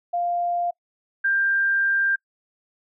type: tone pair in turn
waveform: sine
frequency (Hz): 698.5 / 1589.1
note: F5 / G6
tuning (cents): 0 / +23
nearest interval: octave + major second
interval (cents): 1423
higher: second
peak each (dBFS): -21 / -18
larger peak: second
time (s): 0.13-0.71 / 1.24-2.16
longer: second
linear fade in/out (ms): 10
effects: noise-tail reverb RT60 0.1 s tail -26 dB re dry